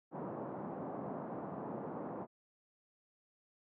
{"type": "band-pass noise", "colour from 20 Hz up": "pink", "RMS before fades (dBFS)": -43, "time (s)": [0.11, 2.27], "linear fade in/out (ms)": 50, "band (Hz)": [160, 1000], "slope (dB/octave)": 24, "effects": []}